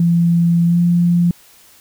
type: tone with pitch glide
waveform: sine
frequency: 170.2 to 173.38 Hz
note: F3 to F3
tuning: -44 to -12 cents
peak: -10 dBFS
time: 0-1.31 s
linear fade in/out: 2 ms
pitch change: +32 cents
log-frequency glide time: 0.66-0.79 s
effects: white hiss -47 dBFS RMS until 1.8 s